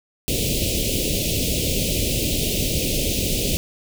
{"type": "band-stop noise", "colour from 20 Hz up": "pink", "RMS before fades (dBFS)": -22, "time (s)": [0.28, 3.57], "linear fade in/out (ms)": 0, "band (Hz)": [590, 2500], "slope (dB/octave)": 48, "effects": []}